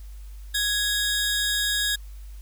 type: tone pair together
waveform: sawtooth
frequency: 1661.2 / 3729 Hz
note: G#6 / A#7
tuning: 0 / 0 cents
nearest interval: octave + major second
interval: 1400 cents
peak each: -22 / -22 dBFS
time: 0.54-1.96 s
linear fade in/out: 10 ms
effects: added 50 Hz sine -37 dBFS peak until 2.41 s + white hiss -57 dBFS RMS until 2.41 s